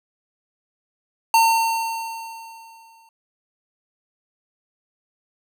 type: tone with exponential decay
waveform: square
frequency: 908 Hz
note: A#5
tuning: 46 cents flat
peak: -12 dBFS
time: 1.34-3.09 s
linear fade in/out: 2 ms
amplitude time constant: 380 ms
effects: none